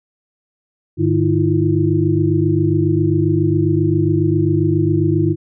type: tone cluster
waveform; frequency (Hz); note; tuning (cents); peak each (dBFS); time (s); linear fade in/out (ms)
sine; 101.6 / 150.5 / 316.9 / 344.3; G#2 / D3 / D#4 / F4; -38 / +43 / +32 / -25; -18; 0.97-5.36; 50
effects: none